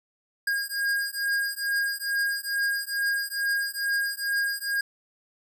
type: beating tone pair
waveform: square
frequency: 1624 / 1626.3 Hz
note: G#6 / G#6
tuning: -39 / -37 cents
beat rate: 2.3 Hz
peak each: -29 dBFS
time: 0.47-4.81 s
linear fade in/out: 5 ms
effects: none